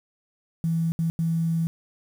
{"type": "tone bursts at uneven times", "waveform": "sine", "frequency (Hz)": 164.81, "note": "E3", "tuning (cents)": 0, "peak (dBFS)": -21, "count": 3, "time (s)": [[0.64, 0.92], [0.99, 1.1], [1.19, 1.67]], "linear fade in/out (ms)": 0, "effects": ["8-bit"]}